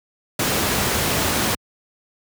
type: noise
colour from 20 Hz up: pink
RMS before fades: -20 dBFS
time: 0.39-1.55 s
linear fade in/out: 5 ms
effects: high-pass 80 Hz 12 dB/octave